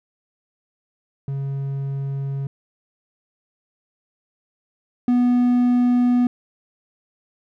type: tone pair in turn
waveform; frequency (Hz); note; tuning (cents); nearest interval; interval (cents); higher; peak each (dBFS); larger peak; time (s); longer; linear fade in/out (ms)
triangle; 137.7 / 245.4; C#3 / B3; -11 / -11; minor seventh; 1000; second; -21 / -12; second; 1.28-2.47 / 5.08-6.27; neither; 2
effects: none